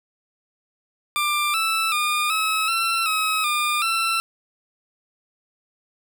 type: tone with pitch steps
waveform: 20% pulse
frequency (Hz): 1188 / 1319 / 1212 / 1289 / 1348 / 1278 / 1206 / 1342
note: D6 / E6 / D#6 / E6 / E6 / D#6 / D6 / E6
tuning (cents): +20 / +1 / -46 / -39 / +38 / +46 / +46 / +31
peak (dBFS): -15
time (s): 1.16-4.2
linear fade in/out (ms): 0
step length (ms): 380
effects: none